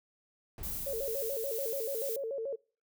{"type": "noise with exponential decay", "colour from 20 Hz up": "brown", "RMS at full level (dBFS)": -40, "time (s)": [0.58, 1.83], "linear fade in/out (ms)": 1, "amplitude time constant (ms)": 270}
{"type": "noise with tremolo", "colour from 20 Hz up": "violet", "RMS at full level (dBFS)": -38, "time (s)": [0.63, 2.16], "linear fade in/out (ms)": 2, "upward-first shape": "sine", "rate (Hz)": 2.2, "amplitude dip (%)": 25}
{"type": "tone with vibrato", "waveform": "sine", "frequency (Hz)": 498.8, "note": "B4", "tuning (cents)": 17, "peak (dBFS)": -33, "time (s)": [0.86, 2.56], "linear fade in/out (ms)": 10, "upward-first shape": "square", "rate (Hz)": 6.9, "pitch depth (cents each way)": 180}
{"effects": ["noise-tail reverb RT60 0.4 s tail -25 dB re dry"]}